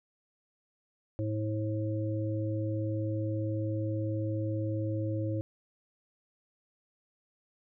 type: harmonic tone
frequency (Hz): 107.7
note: A2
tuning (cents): -37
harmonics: 1 / 3 / 5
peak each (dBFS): -31 / -35 / -38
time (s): 1.19-5.41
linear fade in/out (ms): 0
effects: none